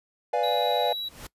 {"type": "chord", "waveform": "triangle", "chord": "B diminished seventh", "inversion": "none", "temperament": "equal", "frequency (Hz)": [493.9, 587.3, 698.5, 830.6], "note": ["B4", "D5", "F5", "Ab5"], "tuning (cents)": [0, 0, 0, 0], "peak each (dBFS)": -26, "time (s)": [0.33, 0.93], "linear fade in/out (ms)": 5}
{"type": "tone", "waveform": "triangle", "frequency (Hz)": 3897, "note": "B7", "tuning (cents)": -24, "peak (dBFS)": -28, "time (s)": [0.43, 1.09], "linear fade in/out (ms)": 10}
{"type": "noise with exponential growth", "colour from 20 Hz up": "pink", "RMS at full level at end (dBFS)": -37, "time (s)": [0.86, 1.27], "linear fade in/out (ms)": 5, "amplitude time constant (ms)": 89}
{"effects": ["noise-tail reverb RT60 0.1 s tail -21 dB re dry", "resampled to 32000 Hz"]}